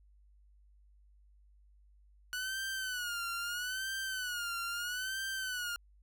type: tone with vibrato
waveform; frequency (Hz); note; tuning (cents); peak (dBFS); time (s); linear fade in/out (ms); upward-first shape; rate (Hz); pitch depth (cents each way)
sawtooth; 1472; F#6; -9; -32; 2.33-5.76; 0; sine; 0.77; 110
effects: added 50 Hz sine -60 dBFS peak until 6.02 s